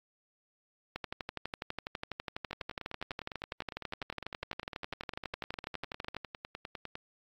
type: two click trains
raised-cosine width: 0.3 ms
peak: -24 / -20 dBFS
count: 45 / 64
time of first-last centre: 2.51-6.954 / 0.96-6.167 s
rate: 9.9 / 12.1 Hz
effects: AAC 64 kbps